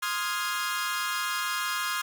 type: chord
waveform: sawtooth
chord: F minor seventh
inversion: second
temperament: equal with one note detuned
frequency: 1046.5 / 1244.5 / 1404.2 / 1661.2 Hz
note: C6 / Eb6 / F6 / Ab6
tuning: 0 / 0 / +9 / 0 cents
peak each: -30 dBFS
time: 0.02-2.02 s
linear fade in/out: 10 ms
effects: none